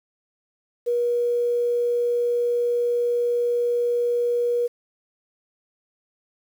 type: tone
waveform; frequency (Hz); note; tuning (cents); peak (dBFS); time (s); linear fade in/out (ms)
sine; 480; B4; -49; -19; 0.86-4.68; 20
effects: 8-bit